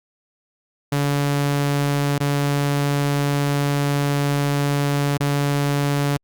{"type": "tone with dropouts", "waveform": "sawtooth", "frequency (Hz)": 142.8, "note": "D3", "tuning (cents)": -48, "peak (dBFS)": -14, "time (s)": [0.92, 6.17], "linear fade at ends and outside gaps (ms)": 5, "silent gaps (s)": [[2.182, 2.203], [5.175, 5.203]], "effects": ["Opus 48 kbps"]}